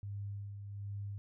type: tone with tremolo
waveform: sine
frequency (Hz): 100.9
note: G#2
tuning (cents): -49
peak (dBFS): -38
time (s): 0.03-1.18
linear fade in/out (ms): 0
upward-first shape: sine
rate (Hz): 1.3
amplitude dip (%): 45
effects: none